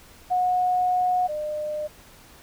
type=tone pair in turn; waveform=sine; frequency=728 / 604.3 Hz; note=F#5 / D5; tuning=-28 / +49 cents; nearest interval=minor third; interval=323 cents; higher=first; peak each=-19 / -26 dBFS; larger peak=first; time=0.3-1.28 / 1.28-1.88 s; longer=first; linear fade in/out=20 ms; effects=pink hiss -50 dBFS RMS until 2.42 s